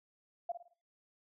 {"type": "tone with echo", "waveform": "sine", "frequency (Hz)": 693, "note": "F5", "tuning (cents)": -14, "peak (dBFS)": -33, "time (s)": [0.49, 0.52], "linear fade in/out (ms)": 5, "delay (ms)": 54, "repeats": 4, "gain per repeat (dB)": -9, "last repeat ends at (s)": 0.736, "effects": ["noise-tail reverb RT60 0.5 s tail -24 dB re dry"]}